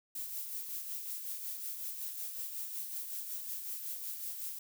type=noise with tremolo; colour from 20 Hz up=violet; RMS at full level=-39 dBFS; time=0.15-4.59 s; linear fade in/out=5 ms; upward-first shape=sine; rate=5.4 Hz; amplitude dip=45%; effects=none